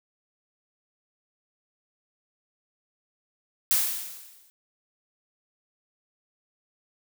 blue noise with exponential decay, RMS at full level -20 dBFS, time 3.71-4.5 s, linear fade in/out 0 ms, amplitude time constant 170 ms, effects none

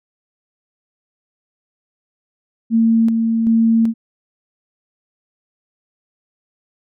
sine tone with tremolo, 226.8 Hz, A#3, 47 cents flat, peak -10 dBFS, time 2.7-3.94 s, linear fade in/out 50 ms, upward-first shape square, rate 1.3 Hz, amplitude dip 35%, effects none

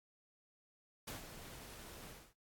pink noise with ADSR envelope, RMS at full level -44 dBFS, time 1.07-2.34 s, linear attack 10 ms, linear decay 140 ms, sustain -9 dB, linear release 260 ms, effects AAC 64 kbps

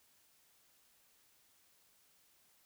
silence, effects white hiss -70 dBFS RMS until 2.65 s

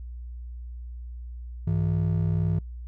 triangle ring-modulated tone, 130.3 Hz, C3, 7 cents flat, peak -17 dBFS, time 1.67-2.59 s, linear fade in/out 5 ms, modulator 31 Hz, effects noise-tail reverb RT60 0.1 s tail -23 dB re dry + added 60 Hz sine -35 dBFS peak until 2.87 s

